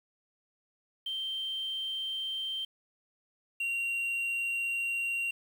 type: tone pair in turn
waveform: sine / triangle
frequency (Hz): 3136 / 2757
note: G7 / F7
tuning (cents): 0 / -23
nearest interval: major second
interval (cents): 223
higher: first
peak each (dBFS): -32 / -28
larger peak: second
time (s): 1.06-2.65 / 3.6-5.31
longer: second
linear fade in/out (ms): 5
effects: 9-bit